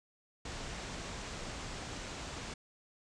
pink low-pass noise, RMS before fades -43 dBFS, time 0.45-2.54 s, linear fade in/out 5 ms, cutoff 8100 Hz, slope 48 dB/octave, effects none

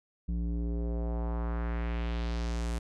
square tone with low-pass filter sweep, 58 Hz, A#1, 8 cents flat, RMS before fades -32 dBFS, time 0.28-2.79 s, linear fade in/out 10 ms, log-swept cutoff 190 to 9600 Hz, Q 1.6, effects none

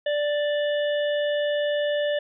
harmonic tone, 587.3 Hz, D5, in tune, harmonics 1 / 3 / 5 / 6, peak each -22 / -32 / -36 / -38 dBFS, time 0.06-2.19 s, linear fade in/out 5 ms, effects none

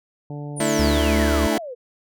harmonic tone, 146 Hz, D3, 10 cents flat, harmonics 1 / 2 / 3 / 4 / 5 / 6, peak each -30 / -36 / -40 / -42 / -44 / -46 dBFS, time 0.3-0.98 s, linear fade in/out 2 ms
sine exponential sweep, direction down, 9956 to 466.2 Hz, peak -30 dBFS, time 0.56-1.75 s, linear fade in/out 20 ms
25% pulse chord, A suspended fourth, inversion none, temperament just, 220 / 293.3 / 330 Hz, A3 / D4 / E4, 0 / -2 / +2 cents, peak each -20 dBFS, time 0.6-1.58 s, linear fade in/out 2 ms
square tone, 72.4 Hz, D2, 24 cents flat, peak -21 dBFS, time 0.79-1.47 s, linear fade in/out 5 ms
effects none

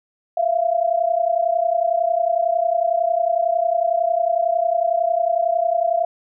sine tone pair together, 664 / 695 Hz, E5 / F5, +12 / -9 cents, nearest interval minor second, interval 79 cents, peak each -19 dBFS, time 0.37-6.05 s, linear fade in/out 5 ms, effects none

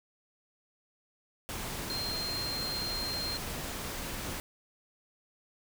sine tone in noise, 4186 Hz, C8, in tune, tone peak -34 dBFS, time 1.9-3.37 s, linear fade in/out 0 ms, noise pink, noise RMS -38 dBFS, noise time 1.49-4.4 s, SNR +1 dB, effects none

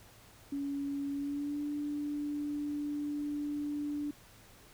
sine tone with pitch glide, 281.4 to 292.8 Hz, C#4 to D4, +26 to -5 cents, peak -33 dBFS, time 0.52-4.11 s, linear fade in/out 5 ms, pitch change +69 cents, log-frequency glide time 1.14-1.62 s, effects added 109 Hz sine -64 dBFS peak until 4.73 s + pink hiss -58 dBFS RMS until 4.73 s

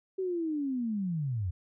sine linear sweep, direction down, 385.3 to 82.1 Hz, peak -29 dBFS, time 0.18-1.51 s, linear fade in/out 10 ms, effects none

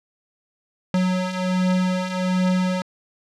square beating tone pair, 183 / 184.3 Hz, F#3 / F#3, -19 / -7 cents, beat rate 1.3 Hz, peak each -26 / -21 dBFS, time 0.94-2.82 s, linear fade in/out 2 ms, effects low-pass 6000 Hz 12 dB/octave

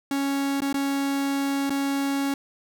45% pulse tone with dropouts, 277.2 Hz, C#4, in tune, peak -23 dBFS, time 0.11-2.34 s, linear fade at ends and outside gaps 2 ms, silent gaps 0.605-0.619 / 0.728-0.742 / 1.696-1.704 s, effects none

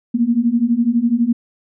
sine beating tone pair, 228.6 / 240.6 Hz, A#3 / B3, -34 / -45 cents, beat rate 12 Hz, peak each -17 / -15 dBFS, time 0.14-1.33 s, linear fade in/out 10 ms, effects none

